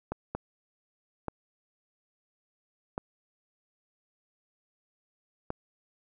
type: clicks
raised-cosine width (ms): 1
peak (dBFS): -18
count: 5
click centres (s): 0.12 / 0.35 / 1.283 / 2.979 / 5.504
effects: none